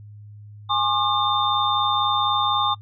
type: tone cluster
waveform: sine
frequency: 828 / 1078 / 1202 / 3605 Hz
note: G#5 / C#6 / D6 / A7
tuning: -5 / -49 / +40 / +41 cents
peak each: -24 dBFS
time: 0.69-2.75 s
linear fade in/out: 20 ms
effects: noise-tail reverb RT60 0.1 s tail -23 dB re dry + added 104 Hz sine -39 dBFS peak until 2.81 s